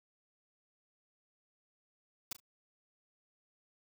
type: noise with echo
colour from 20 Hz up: white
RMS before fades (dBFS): -38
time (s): 2.31-2.33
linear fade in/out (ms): 5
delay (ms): 36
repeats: 2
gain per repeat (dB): -14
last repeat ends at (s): 2.402
effects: none